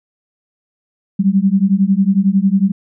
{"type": "beating tone pair", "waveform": "sine", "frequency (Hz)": [189.4, 200.4], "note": ["F#3", "G3"], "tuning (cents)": [41, 38], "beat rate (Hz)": 11, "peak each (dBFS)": -13, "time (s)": [1.19, 2.72], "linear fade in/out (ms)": 10, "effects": []}